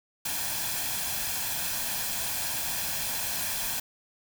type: noise with comb filter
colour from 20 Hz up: white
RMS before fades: -31 dBFS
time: 0.25-3.8 s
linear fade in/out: 5 ms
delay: 1.2 ms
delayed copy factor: +0.55
effects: none